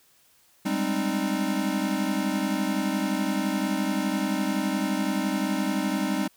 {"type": "chord", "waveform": "square", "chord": "Ab major seventh", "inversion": "third", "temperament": "equal with one note detuned", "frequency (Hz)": [196, 207.7, 261.6, 306], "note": ["G3", "Ab3", "C4", "Eb4"], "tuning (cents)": [0, 0, 0, -29], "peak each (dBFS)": [-30, -32, -31, -30], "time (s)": [0.65, 6.28], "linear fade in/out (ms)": 10, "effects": ["white hiss -61 dBFS RMS until 6.36 s"]}